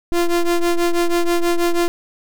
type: ring-modulated tone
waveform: square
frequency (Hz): 173.1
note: F3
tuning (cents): -15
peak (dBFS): -12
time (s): 0.12-1.88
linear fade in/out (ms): 0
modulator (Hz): 170
effects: none